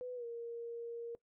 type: tone with pitch glide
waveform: sine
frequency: 498.4 to 467.7 Hz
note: B4 to A#4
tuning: +16 to +6 cents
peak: -40 dBFS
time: 0.01-1.15 s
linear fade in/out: 0 ms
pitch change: -110 cents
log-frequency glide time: 0.15-0.25 s
effects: noise-tail reverb RT60 0.1 s tail -19 dB re dry